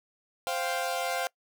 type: chord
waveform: sawtooth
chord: C suspended fourth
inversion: none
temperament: equal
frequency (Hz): 523.3 / 698.5 / 784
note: C5 / F5 / G5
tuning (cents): 0 / 0 / 0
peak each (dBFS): -30 / -28 / -31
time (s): 0.47-1.27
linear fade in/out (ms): 0
effects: noise-tail reverb RT60 0.1 s tail -23 dB re dry